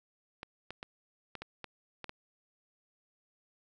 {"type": "clicks", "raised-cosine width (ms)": 0.3, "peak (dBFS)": -25, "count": 8, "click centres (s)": [0.431, 0.706, 0.829, 1.353, 1.42, 1.643, 2.043, 2.094], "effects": []}